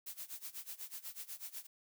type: noise with tremolo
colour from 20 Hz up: blue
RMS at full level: -44 dBFS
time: 0.06-1.67 s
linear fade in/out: 10 ms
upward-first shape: sine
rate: 8.1 Hz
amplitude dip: 90%
effects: none